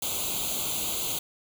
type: noise with comb filter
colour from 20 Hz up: white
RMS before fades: -30 dBFS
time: 0.02-1.19 s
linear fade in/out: 5 ms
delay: 0.28 ms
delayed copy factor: +1
effects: none